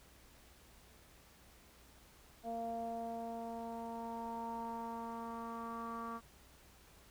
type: tone with low-pass filter sweep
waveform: sawtooth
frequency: 230.3 Hz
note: A#3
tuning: 21 cents flat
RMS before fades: -43 dBFS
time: 2.43-6.21 s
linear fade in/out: 50 ms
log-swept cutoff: 670 to 1200 Hz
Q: 7.1
effects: added 60 Hz sine -67 dBFS peak until 7.1 s + pink hiss -63 dBFS RMS until 7.1 s